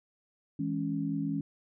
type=chord; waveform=sine; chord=C# minor; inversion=first; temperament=equal with one note detuned; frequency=162.36 / 207.7 / 277.2 Hz; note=E3 / G#3 / C#4; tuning=-26 / 0 / 0 cents; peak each=-34 / -36 / -32 dBFS; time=0.59-1.41 s; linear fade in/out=5 ms; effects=none